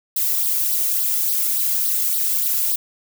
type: noise with flanger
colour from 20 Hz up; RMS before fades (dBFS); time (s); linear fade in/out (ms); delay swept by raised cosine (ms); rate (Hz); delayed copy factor
violet; -20; 0.16-2.76; 5; 0.21 to 1.51; 3.5; +0.75
effects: none